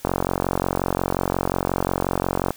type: click train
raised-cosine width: 1 ms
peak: -6 dBFS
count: 113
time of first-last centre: 0.05-2.506 s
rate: 45.6 Hz
effects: white hiss -47 dBFS RMS until 2.56 s